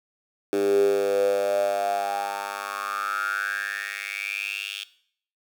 10% pulse tone with high-pass filter sweep, 100 Hz, G2, 35 cents sharp, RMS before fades -26 dBFS, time 0.53-4.84 s, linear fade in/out 0 ms, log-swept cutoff 350 to 3100 Hz, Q 8.9, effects noise-tail reverb RT60 0.6 s tail -17 dB re dry

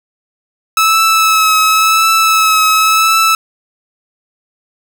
sawtooth tone with vibrato, 1300 Hz, E6, 24 cents flat, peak -4 dBFS, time 0.77-3.35 s, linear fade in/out 2 ms, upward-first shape triangle, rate 0.93 Hz, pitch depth 27 cents each way, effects none

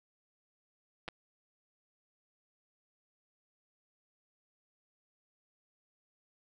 clicks, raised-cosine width 0.3 ms, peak -24 dBFS, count 2, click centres 1.08 / 1.086 s, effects none

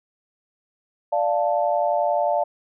sine chord, D minor, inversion none, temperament equal, 587.3 / 698.5 / 880 Hz, D5 / F5 / A5, 0 / 0 / 0 cents, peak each -22 / -22 / -25 dBFS, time 1.12-2.44 s, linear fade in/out 10 ms, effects none

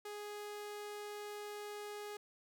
sawtooth tone, 415.3 Hz, G#4, in tune, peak -40 dBFS, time 0.05-2.17 s, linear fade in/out 5 ms, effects none

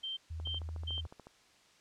sine tone bursts, 3136 Hz, G7, in tune, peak -36 dBFS, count 3, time 0.03-1.01 s, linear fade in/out 10 ms, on 140 ms, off 280 ms
sine tone with vibrato, 80.5 Hz, E2, 41 cents flat, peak -38 dBFS, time 0.3-1.07 s, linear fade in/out 10 ms, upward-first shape sine, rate 16 Hz, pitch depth 31 cents each way
click train, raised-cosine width 1 ms, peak -36 dBFS, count 13, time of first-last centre 0.4-1.27 s, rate 13.8 Hz
effects white hiss -64 dBFS RMS until 1.8 s + low-pass 6000 Hz 12 dB/octave

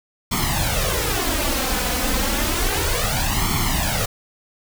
pink noise with flanger, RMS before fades -21 dBFS, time 0.31-4.06 s, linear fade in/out 10 ms, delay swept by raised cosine 0.92 to 4.02 ms, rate 0.31 Hz, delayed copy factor +0.8, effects none

